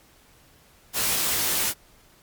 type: noise with comb filter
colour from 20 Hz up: white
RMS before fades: -24 dBFS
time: 0.93-1.74 s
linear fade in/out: 50 ms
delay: 18 ms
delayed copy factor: +0.7
effects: pink hiss -56 dBFS RMS until 2.22 s + MP3 96 kbps